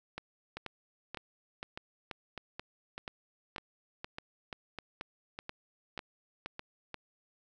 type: two click trains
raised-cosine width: 0.3 ms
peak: -24 / -23 dBFS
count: 11 / 15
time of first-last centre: 0.57-6.594 / 0.18-6.943 s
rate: 1.66 / 2.07 Hz
effects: none